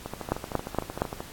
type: two click trains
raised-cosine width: 1 ms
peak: -9 / -19 dBFS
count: 4 / 16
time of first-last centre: 0.32-1.019 / 0.06-1.205 s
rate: 4.29 / 13.1 Hz
effects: pink hiss -45 dBFS RMS until 1.32 s + AAC 64 kbps